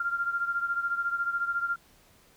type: beating tone pair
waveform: sine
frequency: 1388 / 1402 Hz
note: F6 / F6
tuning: -11 / +6 cents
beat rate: 14 Hz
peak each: -28 / -33 dBFS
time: 0-1.76 s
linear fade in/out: 5 ms
effects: pink hiss -60 dBFS RMS until 2.36 s